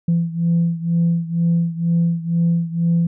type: beating tone pair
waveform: sine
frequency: 168.1 / 170.2 Hz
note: E3 / F3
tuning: +34 / -44 cents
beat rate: 2.1 Hz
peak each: -16 / -19 dBFS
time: 0.08-3.07 s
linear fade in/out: 5 ms
effects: tanh soft clip ceiling -10 dBFS